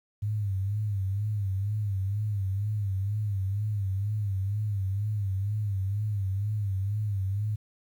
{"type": "tone with vibrato", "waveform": "sine", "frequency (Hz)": 100.9, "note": "G#2", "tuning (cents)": -49, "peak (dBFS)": -26, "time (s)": [0.22, 7.56], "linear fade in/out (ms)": 10, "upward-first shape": "sine", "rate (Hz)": 2.1, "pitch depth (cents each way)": 100, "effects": ["10-bit"]}